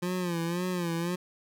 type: tone with vibrato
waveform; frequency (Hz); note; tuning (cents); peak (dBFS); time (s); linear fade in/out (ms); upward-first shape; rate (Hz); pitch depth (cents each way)
25% pulse; 174.61; F3; 0; -25; 0.02-1.16; 10; sine; 1.9; 84
effects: none